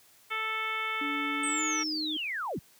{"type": "harmonic tone", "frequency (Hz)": 440, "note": "A4", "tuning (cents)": 0, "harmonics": [1, 2, 3, 4, 5, 6, 7, 8], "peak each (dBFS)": [-45, -43, -34, -42, -33, -43, -43, -44], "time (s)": [0.3, 1.84], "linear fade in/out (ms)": 20}
{"type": "tone with pitch glide", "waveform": "sine", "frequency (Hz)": [287.6, 308.2], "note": ["D4", "D#4"], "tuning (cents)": [-36, -16], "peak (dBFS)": -34, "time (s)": [1.01, 2.17], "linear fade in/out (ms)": 5, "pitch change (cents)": 120, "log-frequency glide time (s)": [1.44, 1.61]}
{"type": "linear sweep", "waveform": "sine", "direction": "down", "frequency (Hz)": [8440, 92.5], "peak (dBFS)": -31, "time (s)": [1.43, 2.59], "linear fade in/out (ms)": 5}
{"effects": ["white hiss -60 dBFS RMS until 2.79 s", "high-pass 60 Hz 12 dB/octave"]}